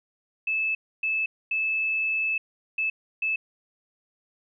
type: tone bursts at uneven times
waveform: sine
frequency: 2615 Hz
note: E7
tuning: 15 cents flat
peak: -23 dBFS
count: 5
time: 0.47-0.75 / 1.03-1.26 / 1.51-2.38 / 2.78-2.9 / 3.22-3.36 s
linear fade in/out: 5 ms
effects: none